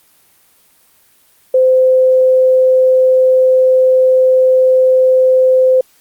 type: tone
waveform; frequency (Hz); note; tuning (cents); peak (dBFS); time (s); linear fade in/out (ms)
sine; 516; C5; -24; -6; 1.54-5.81; 5
effects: white hiss -51 dBFS RMS until 6 s + Opus 32 kbps